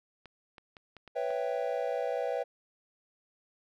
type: clicks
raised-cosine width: 0.3 ms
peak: -33 dBFS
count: 6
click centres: 0.257 / 0.582 / 0.768 / 0.967 / 1.077 / 1.305 s
type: chord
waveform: triangle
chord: C# half-diminished seventh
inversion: third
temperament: equal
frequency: 493.9 / 554.4 / 659.3 / 784 Hz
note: B4 / C#5 / E5 / G5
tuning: 0 / 0 / 0 / 0 cents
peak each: -32 / -33 / -34 / -36 dBFS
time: 1.15-2.44 s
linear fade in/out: 20 ms
effects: none